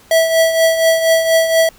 square tone with tremolo, 653 Hz, E5, 17 cents flat, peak -8 dBFS, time 0.11-1.69 s, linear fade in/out 2 ms, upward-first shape triangle, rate 4.2 Hz, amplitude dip 65%, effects pink hiss -46 dBFS RMS until 1.78 s

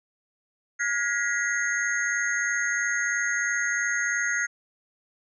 sine tone cluster, 1429 / 1658 / 1924 / 2027 / 6480 Hz, F6 / G#6 / B6 / B6 / G#8, +39 / -3 / -46 / +45 / -43 cents, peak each -29 / -30 / -28 / -34 / -32 dBFS, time 0.79-4.47 s, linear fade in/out 20 ms, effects none

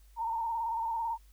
sine tone with vibrato, 914 Hz, A#5, 34 cents flat, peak -30 dBFS, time 0.16-1.18 s, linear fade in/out 50 ms, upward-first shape square, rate 18 Hz, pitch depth 38 cents each way, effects added 50 Hz sine -55 dBFS peak until 1.32 s + white hiss -68 dBFS RMS until 1.32 s

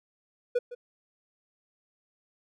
triangle tone with echo, 488.1 Hz, B4, 20 cents flat, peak -20 dBFS, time 0.55-0.59 s, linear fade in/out 10 ms, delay 160 ms, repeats 1, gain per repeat -15 dB, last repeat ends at 0.75 s, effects none

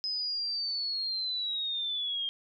sine linear sweep, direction down, 5080 to 3196 Hz, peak -30 dBFS, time 0.04-2.29 s, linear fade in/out 0 ms, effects none

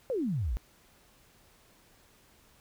sine exponential sweep, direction down, 560 to 45.28 Hz, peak -28 dBFS, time 0.1-0.57 s, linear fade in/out 0 ms, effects pink hiss -62 dBFS RMS until 2.6 s

